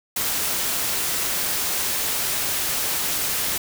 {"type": "noise", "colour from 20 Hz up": "white", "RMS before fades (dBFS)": -24, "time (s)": [0.16, 3.58], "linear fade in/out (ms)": 5, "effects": []}